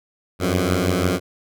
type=beating tone pair; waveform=10% pulse; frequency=87.31 / 93.31 Hz; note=F2 / F#2; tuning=0 / +15 cents; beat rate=6 Hz; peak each=-13 / -12 dBFS; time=0.39-1.2 s; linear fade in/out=50 ms; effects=none